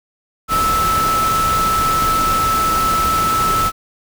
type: tone in noise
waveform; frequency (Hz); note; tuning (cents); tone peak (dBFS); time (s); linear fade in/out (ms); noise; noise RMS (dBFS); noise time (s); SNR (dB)
sine; 1311; E6; -10; -14; 0.48-3.72; 50; pink; -22; 0.48-3.72; +5
effects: none